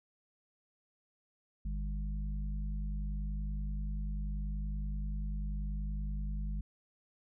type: harmonic tone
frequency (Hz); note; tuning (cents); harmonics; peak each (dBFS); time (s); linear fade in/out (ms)
50.4; G1; +49; 1 / 3 / 4; -34 / -44 / -46; 1.65-6.61; 5
effects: none